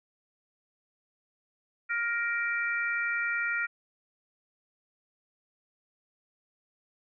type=harmonic tone; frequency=469 Hz; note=A#4; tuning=11 cents sharp; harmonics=3 / 4 / 5; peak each=-30 / -32 / -34 dBFS; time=1.89-3.67 s; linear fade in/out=20 ms; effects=none